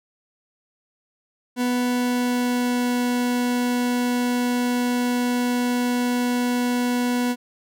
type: tone with pitch glide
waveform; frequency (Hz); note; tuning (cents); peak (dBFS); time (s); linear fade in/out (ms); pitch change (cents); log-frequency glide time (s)
40% pulse; 246.9 to 245.2; B3 to B3; 0 to -12; -19; 1.56-7.36; 50; -12; 1.84-2.9
effects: none